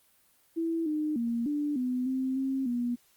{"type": "tone with pitch steps", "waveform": "sine", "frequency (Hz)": [329.8, 304.8, 234, 293.7, 251.5, 261.4, 267.1, 241.6], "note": ["E4", "D#4", "A#3", "D4", "B3", "C4", "C4", "B3"], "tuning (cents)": [1, -36, 7, 0, 32, -1, 36, -38], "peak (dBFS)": -27, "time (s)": [0.56, 2.96], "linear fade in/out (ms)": 20, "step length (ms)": 300, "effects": ["white hiss -65 dBFS RMS until 3.16 s", "Opus 32 kbps"]}